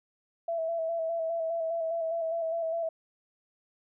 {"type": "tone with vibrato", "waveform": "sine", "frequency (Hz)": 660, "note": "E5", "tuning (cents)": 2, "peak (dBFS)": -28, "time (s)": [0.48, 2.89], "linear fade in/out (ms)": 5, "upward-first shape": "square", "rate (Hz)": 4.9, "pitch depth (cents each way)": 29, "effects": []}